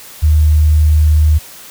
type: tone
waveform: sine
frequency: 76.6 Hz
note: D#2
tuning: 27 cents flat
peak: -6 dBFS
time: 0.22-1.39 s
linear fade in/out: 20 ms
effects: white hiss -35 dBFS RMS until 1.7 s